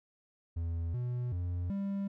triangle tone with pitch steps, 83.7 / 122.9 / 88.3 / 197.9 Hz, E2 / B2 / F2 / G3, +27 / -8 / +20 / +17 cents, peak -30 dBFS, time 0.56-2.08 s, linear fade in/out 10 ms, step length 380 ms, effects none

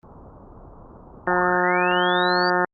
pink low-pass noise, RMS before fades -44 dBFS, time 0.03-1.57 s, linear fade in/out 0 ms, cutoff 1200 Hz, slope 48 dB/octave
harmonic tone, 179.5 Hz, F3, 48 cents sharp, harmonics 1 / 2 / 3 / 4 / 5 / 6 / 7 / 8 / 9 / 10, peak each -30 / -24 / -27 / -26 / -25 / -30 / -28 / -26 / -30 / -28 dBFS, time 1.27-2.65 s, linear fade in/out 2 ms
sine linear sweep, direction up, 673 to 4699 Hz, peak -28 dBFS, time 1.28-2.5 s, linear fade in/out 2 ms
effects Opus 24 kbps

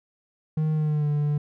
triangle tone with pitch glide, 155.56 to 147.42 Hz, D#3 to D3, 0 to +7 cents, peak -19 dBFS, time 0.57-1.38 s, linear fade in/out 5 ms, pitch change -93 cents, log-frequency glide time 0.73-1.08 s, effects none

